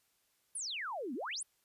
sine exponential two-way sweep, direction down then up, 10720 to 226.2 to 10720 Hz, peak -37 dBFS, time 0.55-1.43 s, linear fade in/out 5 ms, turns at 1.14 s, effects white hiss -75 dBFS RMS until 1.64 s + resampled to 32000 Hz

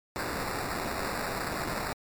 blue noise with sample-and-hold, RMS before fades -33 dBFS, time 0.16-1.93 s, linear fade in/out 0 ms, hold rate 3150 Hz, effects MP3 96 kbps

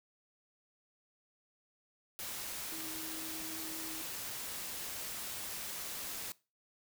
sine tone in noise, 319.8 Hz, D#4, 48 cents sharp, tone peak -47 dBFS, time 2.72-4.02 s, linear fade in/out 0 ms, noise white, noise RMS -42 dBFS, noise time 2.19-6.32 s, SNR -8 dB, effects noise-tail reverb RT60 0.3 s tail -21 dB re dry

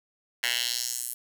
10% pulse tone with high-pass filter sweep, 121.2 Hz, B2, 32 cents flat, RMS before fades -30 dBFS, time 0.43-1.14 s, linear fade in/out 5 ms, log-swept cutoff 2100 to 11000 Hz, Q 1.8, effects none

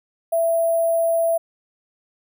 sine tone with sample-and-hold, 665 Hz, E5, 15 cents sharp, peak -16 dBFS, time 0.32-1.38 s, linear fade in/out 10 ms, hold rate 11025 Hz, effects none

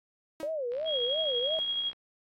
sawtooth tone with exponential decay, 318.6 Hz, D#4, 41 cents sharp, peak -33 dBFS, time 0.4-0.55 s, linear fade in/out 2 ms, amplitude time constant 32 ms
sine tone with vibrato, 554.4 Hz, C#5, in tune, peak -30 dBFS, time 0.43-1.59 s, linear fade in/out 0 ms, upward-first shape sine, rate 2.9 Hz, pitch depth 260 cents each way
click train, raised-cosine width 0.3 ms, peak -35 dBFS, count 78, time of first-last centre 0.72-1.931 s, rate 63.6 Hz
sine tone with tremolo, 3287 Hz, G#7, 19 cents flat, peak -27 dBFS, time 0.85-1.93 s, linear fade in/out 50 ms, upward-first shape sine, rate 12 Hz, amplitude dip 35%
effects AAC 64 kbps

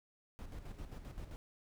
brown noise with tremolo, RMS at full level -45 dBFS, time 0.39-1.36 s, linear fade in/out 0 ms, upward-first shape square, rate 7.6 Hz, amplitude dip 55%, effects none

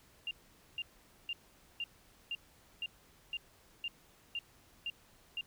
sine tone bursts, 2794 Hz, F7, in tune, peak -35 dBFS, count 11, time 0.27-5.41 s, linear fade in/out 2 ms, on 40 ms, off 470 ms, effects pink hiss -64 dBFS RMS until 5.46 s

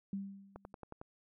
sine tone with exponential decay, 196.8 Hz, G3, 7 cents sharp, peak -34 dBFS, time 0.13-0.73 s, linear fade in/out 2 ms, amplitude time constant 130 ms
click train, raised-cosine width 1 ms, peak -32 dBFS, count 6, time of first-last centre 0.56-1.015 s, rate 11 Hz
effects none

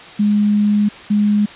sine tone pair in turn, 207.7 / 207.7 Hz, G#3 / G#3, 0 / 0 cents, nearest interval unison, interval 0 cents, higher neither, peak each -11 dBFS, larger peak neither, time 0.19-0.89 / 1.1-1.46 s, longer first, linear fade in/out 10 ms, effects white hiss -36 dBFS RMS until 1.55 s + resampled to 8000 Hz

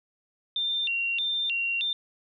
sine tone with vibrato, 3145 Hz, G7, 5 cents sharp, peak -25 dBFS, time 0.56-1.93 s, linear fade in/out 2 ms, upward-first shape square, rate 1.6 Hz, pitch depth 230 cents each way, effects none

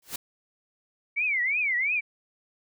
white noise with exponential growth, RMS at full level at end -28 dBFS, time 0.02-0.16 s, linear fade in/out 5 ms, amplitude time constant 29 ms
sine tone with vibrato, 2211 Hz, C#7, 5 cents flat, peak -23 dBFS, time 1.16-2.01 s, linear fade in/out 20 ms, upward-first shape triangle, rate 2.9 Hz, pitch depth 270 cents each way
effects none

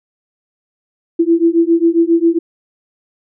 sine beating tone pair, 330.9 / 338.3 Hz, E4 / E4, +7 / +45 cents, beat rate 7.4 Hz, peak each -12 dBFS, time 1.19-2.39 s, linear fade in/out 10 ms, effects none

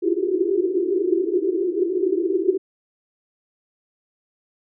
white band-pass noise, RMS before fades -21 dBFS, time 0.02-2.58 s, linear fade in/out 10 ms, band 340 to 390 Hz, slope 96 dB/octave, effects none

